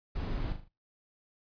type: noise with echo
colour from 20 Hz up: brown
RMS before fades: -34 dBFS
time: 0.15-0.53 s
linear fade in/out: 10 ms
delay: 39 ms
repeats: 4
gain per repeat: -7 dB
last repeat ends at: 0.686 s
effects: noise-tail reverb RT60 0.3 s tail -26 dB re dry + resampled to 11025 Hz